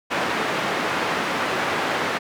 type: band-pass noise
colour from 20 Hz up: white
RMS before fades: -24 dBFS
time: 0.1-2.19 s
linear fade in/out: 20 ms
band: 180 to 1700 Hz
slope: 12 dB/octave
effects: none